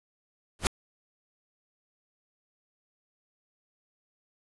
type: noise with exponential growth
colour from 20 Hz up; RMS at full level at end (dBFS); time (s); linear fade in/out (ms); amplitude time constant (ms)
pink; -18; 0.59-0.67; 1; 16
effects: resampled to 24000 Hz